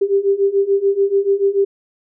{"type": "beating tone pair", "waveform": "sine", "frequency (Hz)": [392, 398.9], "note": ["G4", "G4"], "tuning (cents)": [0, 30], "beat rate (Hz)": 6.9, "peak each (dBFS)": [-17, -15], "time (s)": [0.01, 1.65], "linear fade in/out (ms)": 10, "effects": []}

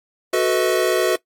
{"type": "chord", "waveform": "square", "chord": "B dominant seventh", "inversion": "second", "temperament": "equal with one note detuned", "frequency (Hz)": [370, 440, 493.9, 638.6], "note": ["F#4", "A4", "B4", "D#5"], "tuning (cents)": [0, 0, 0, 45], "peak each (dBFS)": [-20, -24, -23, -23], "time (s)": [0.33, 1.16], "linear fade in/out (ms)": 5, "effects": ["noise-tail reverb RT60 0.1 s tail -19 dB re dry", "AAC 64 kbps"]}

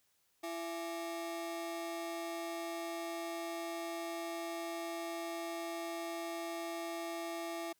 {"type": "ring-modulated tone", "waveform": "35% pulse", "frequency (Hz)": 504, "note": "B4", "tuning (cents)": 35, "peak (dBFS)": -34, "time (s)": [0.43, 7.73], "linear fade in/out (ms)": 10, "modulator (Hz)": 168, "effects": ["white hiss -75 dBFS RMS until 7.79 s"]}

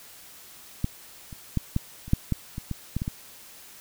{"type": "clicks", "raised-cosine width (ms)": 5, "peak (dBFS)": [-12, -27, -11, -11, -27, -6, -11, -20, -17, -14, -16, -16], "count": 12, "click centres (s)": [0.844, 1.328, 1.573, 1.764, 2.08, 2.134, 2.323, 2.581, 2.713, 2.966, 3.019, 3.079], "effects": ["white hiss -48 dBFS RMS until 3.8 s"]}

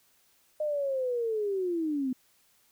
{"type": "linear sweep", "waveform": "sine", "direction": "down", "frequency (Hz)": [615, 249.5], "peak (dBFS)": -27, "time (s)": [0.6, 2.13], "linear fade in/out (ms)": 5, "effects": ["white hiss -66 dBFS RMS until 2.71 s"]}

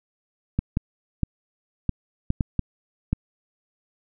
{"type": "clicks", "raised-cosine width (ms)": 5, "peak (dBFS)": -9, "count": 8, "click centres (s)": [0.59, 0.771, 1.233, 1.893, 2.304, 2.408, 2.593, 3.13], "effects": []}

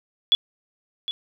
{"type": "tone with echo", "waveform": "sine", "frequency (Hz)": 3400, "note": "G#7", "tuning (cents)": 40, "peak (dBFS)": -13, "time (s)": [0.32, 0.35], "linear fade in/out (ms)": 0, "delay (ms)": 760, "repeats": 1, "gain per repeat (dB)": -12, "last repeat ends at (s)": 1.11, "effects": []}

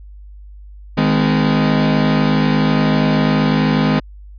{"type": "chord", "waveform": "40% pulse", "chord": "Ab major", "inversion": "second", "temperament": "equal with one note detuned", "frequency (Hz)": [155.56, 207.7, 255.9], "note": ["Eb3", "Ab3", "C4"], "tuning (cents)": [0, 0, -38], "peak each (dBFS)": -16, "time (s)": [0.97, 4], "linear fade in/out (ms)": 10, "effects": ["added 50 Hz sine -34 dBFS peak until 4.38 s", "resampled to 11025 Hz"]}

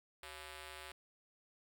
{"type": "ring-modulated tone", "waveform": "5% pulse", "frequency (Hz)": 311.1, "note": "D#4", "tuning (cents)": 0, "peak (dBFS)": -34, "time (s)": [0.23, 0.92], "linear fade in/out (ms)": 2, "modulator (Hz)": 242, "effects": []}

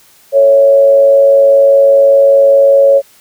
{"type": "tone with frequency modulation", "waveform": "sine", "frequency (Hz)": 554, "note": "C#5", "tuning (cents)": -1, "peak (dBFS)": -3, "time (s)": [0.32, 3.02], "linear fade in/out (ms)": 50, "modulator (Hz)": 105, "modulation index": 0.35, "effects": ["white hiss -45 dBFS RMS until 3.2 s"]}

